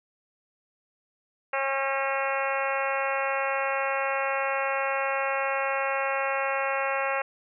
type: harmonic tone with a mistuned harmonic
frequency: 272.1 Hz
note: C#4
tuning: 32 cents flat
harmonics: 2 / 3 / 4 / 5 / 6 / 7 / 8 / 9 / 10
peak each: -30 / -32 / -33 / -34 / -35 / -35 / -36 / -37 / -37 dBFS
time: 1.53-7.22 s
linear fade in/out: 5 ms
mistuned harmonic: 6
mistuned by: -22 cents
effects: none